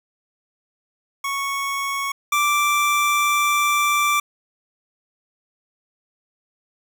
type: tone pair in turn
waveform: 25% pulse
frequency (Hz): 1107 / 1172.8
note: C#6 / D6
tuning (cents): -3 / -3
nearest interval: minor second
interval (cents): 100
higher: second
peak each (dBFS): -19 / -13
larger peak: second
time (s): 1.24-2.12 / 2.32-4.2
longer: second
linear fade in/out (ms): 5
effects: none